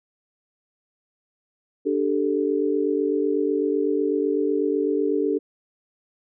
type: chord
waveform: sine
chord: D suspended fourth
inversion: none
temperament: equal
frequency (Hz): 293.7 / 392 / 440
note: D4 / G4 / A4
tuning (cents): 0 / 0 / 0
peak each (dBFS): -24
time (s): 1.85-5.39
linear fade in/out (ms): 20
effects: none